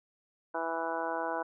harmonic tone, 164.81 Hz, E3, in tune, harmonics 2 / 3 / 4 / 5 / 6 / 7 / 8 / 9, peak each -41 / -39 / -37 / -38 / -37 / -46 / -45 / -40 dBFS, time 0.54-1.43 s, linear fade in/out 10 ms, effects none

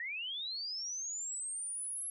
sine linear sweep, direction up, 1828 to 11175 Hz, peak -37 dBFS, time 0-2.1 s, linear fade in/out 2 ms, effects none

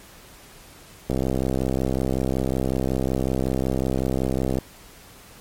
click train, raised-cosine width 2 ms, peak -10 dBFS, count 229, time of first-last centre 1.1-4.586 s, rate 65.4 Hz, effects pink hiss -47 dBFS RMS until 5.4 s + MP3 64 kbps

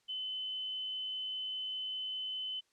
sine tone, 3035 Hz, F#7, 43 cents sharp, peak -36 dBFS, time 0.08-2.61 s, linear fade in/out 20 ms, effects white hiss -74 dBFS RMS until 2.72 s + low-pass 7000 Hz 12 dB/octave

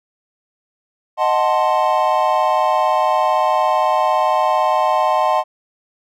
triangle chord, D# diminished seventh, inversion none, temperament equal, 622.3 / 740 / 880 / 1046.5 Hz, D#5 / F#5 / A5 / C6, 0 / 0 / 0 / 0 cents, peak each -17 dBFS, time 1.17-5.44 s, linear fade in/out 50 ms, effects none

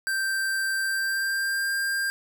square tone with pitch glide, 1568 to 1595.4 Hz, G6 to G6, 0 to +30 cents, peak -25 dBFS, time 0.07-2.1 s, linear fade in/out 0 ms, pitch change +30 cents, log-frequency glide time 0.8-1.73 s, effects none

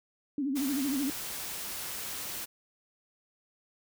sine tone with vibrato, 276 Hz, C#4, 7 cents flat, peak -28 dBFS, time 0.38-1.1 s, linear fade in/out 2 ms, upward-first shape sine, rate 13 Hz, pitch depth 120 cents each way
white noise, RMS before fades -38 dBFS, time 0.55-2.46 s, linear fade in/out 20 ms
effects none

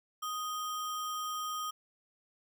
sine tone with sample-and-hold, 1244.5 Hz, D#6, in tune, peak -34 dBFS, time 0.22-1.71 s, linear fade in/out 10 ms, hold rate 4410 Hz, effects none

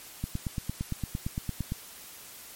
click train, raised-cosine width 5 ms, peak -18 dBFS, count 14, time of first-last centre 0.24-1.721 s, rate 8.78 Hz, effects white hiss -47 dBFS RMS until 2.55 s + MP3 64 kbps

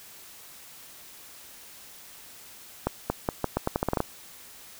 accelerating click train, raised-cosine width 1 ms, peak -10 dBFS, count 12, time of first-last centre 2.87-4.004 s, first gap 230 ms, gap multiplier 0.82, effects white hiss -48 dBFS RMS until 4.79 s

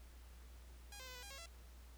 5% pulse tone with pitch steps, 817 / 518 / 506 / 495 / 806 / 545 / 673 Hz, G#5 / C5 / B4 / B4 / G5 / C#5 / E5, -29 / -17 / +42 / +4 / +48 / -29 / +36 cents, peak -40 dBFS, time 0.92-1.459 s, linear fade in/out 2 ms, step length 77 ms, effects added 60 Hz sine -55 dBFS peak until 1.97 s + pink hiss -66 dBFS RMS until 1.97 s

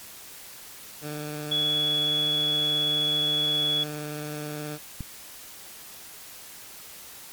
15% pulse tone with vibrato, 149.8 Hz, D3, 35 cents sharp, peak -26 dBFS, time 1.01-4.79 s, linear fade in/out 50 ms, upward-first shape square, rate 19 Hz, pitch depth 13 cents each way
sine tone, 3382 Hz, G#7, 31 cents sharp, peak -22 dBFS, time 1.51-3.84 s, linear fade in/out 10 ms
click, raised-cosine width 5 ms, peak -21 dBFS, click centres 5.007 s
effects white hiss -44 dBFS RMS until 7.32 s + MP3 96 kbps

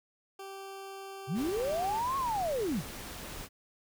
20% pulse tone, 389.6 Hz, G4, 11 cents flat, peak -37 dBFS, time 0.39-1.99 s, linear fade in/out 5 ms
sine linear two-way sweep, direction up then down, 113.2 to 1108.7 to 113.2 Hz, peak -29 dBFS, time 1.27-2.83 s, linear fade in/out 50 ms, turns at 2.17 s
pink noise, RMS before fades -43 dBFS, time 1.34-3.49 s, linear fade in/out 50 ms
effects none

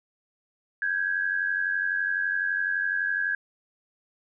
sine tone pair together, 1569.3 / 1661.2 Hz, G6 / G#6, +1 / 0 cents, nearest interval minor second, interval 99 cents, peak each -28 / -26 dBFS, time 0.82-3.35 s, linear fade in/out 2 ms, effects none

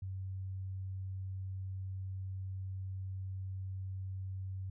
sine tone, 95 Hz, F#2, 46 cents sharp, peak -38 dBFS, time 0.02-4.7 s, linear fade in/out 5 ms, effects none

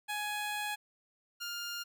15% pulse tone pair in turn, 836 / 1406 Hz, G#5 / F6, +11 / +11 cents, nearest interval major sixth, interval 900 cents, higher second, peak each -28 / -31 dBFS, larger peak first, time 0.08-0.76 / 1.4-1.84 s, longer first, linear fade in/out 20 ms, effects none

